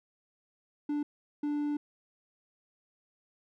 triangle tone bursts at uneven times, 293.7 Hz, D4, in tune, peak -27 dBFS, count 2, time 0.89-1.03 / 1.43-1.77 s, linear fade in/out 5 ms, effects none

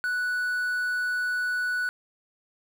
triangle tone with quantisation, 1480 Hz, F#6, in tune, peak -23 dBFS, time 0.04-1.89 s, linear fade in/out 0 ms, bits 8, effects none

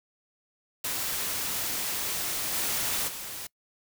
white noise with level steps, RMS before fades -31 / -29 / -38 dBFS, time 0.84-3.47 s, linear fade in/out 5 ms, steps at 2.52 / 3.07 s, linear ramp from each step 20 ms, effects noise-tail reverb RT60 0.1 s tail -24 dB re dry

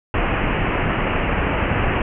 pink low-pass noise, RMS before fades -20 dBFS, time 0.14-2.02 s, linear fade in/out 2 ms, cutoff 2900 Hz, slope 96 dB/octave, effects none

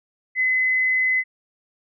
sine tone, 2030 Hz, B6, 47 cents sharp, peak -17 dBFS, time 0.35-1.24 s, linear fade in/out 50 ms, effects none

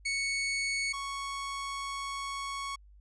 sawtooth tone pair in turn, 2217 / 1108.5 Hz, C#7 / C#6, 0 / 0 cents, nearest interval octave, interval 1200 cents, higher first, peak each -26 / -31 dBFS, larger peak first, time 0.05-0.93 / 0.93-2.76 s, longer second, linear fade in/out 10 ms, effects added 50 Hz sine -53 dBFS peak until 3 s + resampled to 22050 Hz

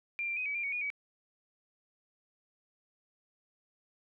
sine tone with pitch steps, 2382 / 2365 / 2507 / 2283 / 2386 / 2239 / 2447 / 2273 Hz, D7 / D7 / D#7 / D7 / D7 / C#7 / D#7 / C#7, +24 / +12 / +12 / -50 / +27 / +17 / -29 / +43 cents, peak -32 dBFS, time 0.19-0.902 s, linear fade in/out 0 ms, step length 89 ms, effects none

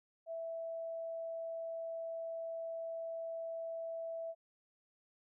sine tone, 659.3 Hz, E5, in tune, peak -39 dBFS, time 0.26-4.35 s, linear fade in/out 50 ms, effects none

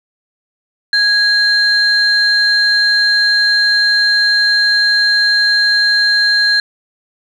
sine tone pair together, 1652 / 4163 Hz, G#6 / C8, -10 / -10 cents, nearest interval octave + major third, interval 1600 cents, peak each -11 dBFS, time 0.93-6.6 s, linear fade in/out 2 ms, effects tanh soft clip ceiling -3 dBFS

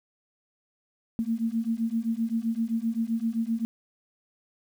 sine beating tone pair, 223.9 / 231.6 Hz, A3 / A#3, +30 / -11 cents, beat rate 7.7 Hz, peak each -28 dBFS, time 1.19-3.65 s, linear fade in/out 0 ms, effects 9-bit

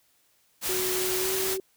white noise, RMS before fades -29 dBFS, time 0.61-1.58 s, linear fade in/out 50 ms
sine tone with pitch glide, 370 to 379.7 Hz, F#4 to F#4, 0 to +45 cents, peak -29 dBFS, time 0.69-1.6 s, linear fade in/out 2 ms, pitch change +45 cents, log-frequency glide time 1.19-1.3 s
effects white hiss -66 dBFS RMS until 1.76 s

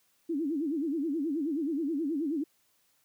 sine tone with vibrato, 303.2 Hz, D#4, 45 cents flat, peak -28 dBFS, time 0.29-2.44 s, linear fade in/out 10 ms, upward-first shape sine, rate 9.4 Hz, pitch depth 200 cents each way, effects white hiss -70 dBFS RMS until 3.04 s + high-pass 60 Hz 12 dB/octave

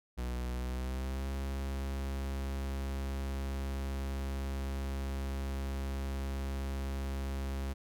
45% pulse tone with pitch glide, 61.74 to 67.72 Hz, B1 to C#2, 0 to -40 cents, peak -34 dBFS, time 0.17-7.74 s, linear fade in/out 20 ms, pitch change +160 cents, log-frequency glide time 0.52-1.3 s, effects none

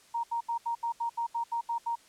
sine tone bursts, 933 Hz, A#5, 1 cent sharp, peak -28 dBFS, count 11, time 0.14-1.956 s, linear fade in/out 10 ms, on 96 ms, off 76 ms, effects white hiss -59 dBFS RMS until 2.08 s + low-pass 9000 Hz 12 dB/octave

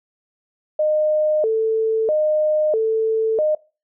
sine tone with vibrato, 521 Hz, C5, 7 cents flat, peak -15 dBFS, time 0.79-3.55 s, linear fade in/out 5 ms, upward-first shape square, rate 0.77 Hz, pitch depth 280 cents each way, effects noise-tail reverb RT60 0.3 s tail -20 dB re dry

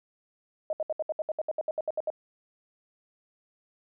sine tone bursts, 622.3 Hz, D#5, in tune, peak -26 dBFS, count 15, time 0.7-2.102 s, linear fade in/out 2 ms, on 30 ms, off 68 ms, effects none

